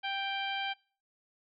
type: harmonic tone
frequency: 786 Hz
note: G5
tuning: 4 cents sharp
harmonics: 1 / 2 / 3 / 4 / 5 / 6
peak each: -36 / -39 / -39 / -38 / -50 / -52 dBFS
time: 0.03-0.74 s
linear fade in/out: 20 ms
effects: noise-tail reverb RT60 0.4 s tail -24 dB re dry